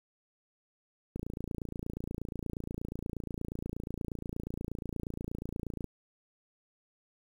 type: click train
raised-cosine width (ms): 3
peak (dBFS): -24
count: 134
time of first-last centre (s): 1.16-5.843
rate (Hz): 28.4
effects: 9-bit